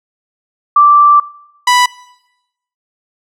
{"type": "tone pair in turn", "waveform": ["sine", "sawtooth"], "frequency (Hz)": [1171, 987.5], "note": ["D6", "B5"], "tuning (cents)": [-5, 0], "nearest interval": "minor third", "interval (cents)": 295, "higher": "first", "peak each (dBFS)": -3, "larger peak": "neither", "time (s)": [[0.76, 1.2], [1.67, 1.86]], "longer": "first", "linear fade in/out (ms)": 5, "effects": ["noise-tail reverb RT60 0.9 s tail -21 dB re dry", "low-pass 9000 Hz 12 dB/octave"]}